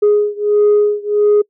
sine beating tone pair, 415.3 / 416.8 Hz, G#4 / G#4, 0 / +6 cents, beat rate 1.5 Hz, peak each -11 / -12 dBFS, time 0.02-1.42 s, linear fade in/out 10 ms, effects noise-tail reverb RT60 0.1 s tail -26 dB re dry + tanh soft clip ceiling -5 dBFS

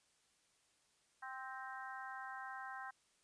harmonic tone with a mistuned harmonic, 261.6 Hz, C4, in tune, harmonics 3 / 4 / 5 / 6 / 7, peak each -50 / -51 / -54 / -50 / -55 dBFS, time 1.22-2.91 s, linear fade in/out 10 ms, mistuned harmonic 7, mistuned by +28 cents, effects white hiss -75 dBFS RMS until 3.23 s + resampled to 22050 Hz

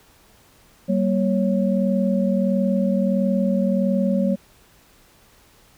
sine tone cluster, 193.7 / 235.2 / 552 Hz, G3 / A#3 / C#5, -20 / +16 / -7 cents, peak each -19 / -23 / -24 dBFS, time 0.88-4.36 s, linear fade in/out 20 ms, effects pink hiss -54 dBFS RMS until 5.77 s

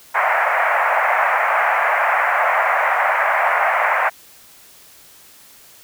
pink band-pass noise, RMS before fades -17 dBFS, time 0.14-4.1 s, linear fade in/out 20 ms, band 620 to 2200 Hz, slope 48 dB/octave, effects white hiss -46 dBFS RMS until 5.83 s

